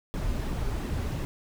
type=noise with flanger; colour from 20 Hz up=brown; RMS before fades=-30 dBFS; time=0.14-1.25 s; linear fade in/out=0 ms; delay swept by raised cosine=1.3 to 6.4 ms; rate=2.8 Hz; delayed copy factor=-0.5; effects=none